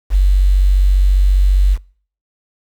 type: tone with quantisation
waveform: sine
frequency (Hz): 47.39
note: F#1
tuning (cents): +42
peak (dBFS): -7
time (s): 0.1-1.78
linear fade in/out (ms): 50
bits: 6
effects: noise-tail reverb RT60 0.5 s tail -25 dB re dry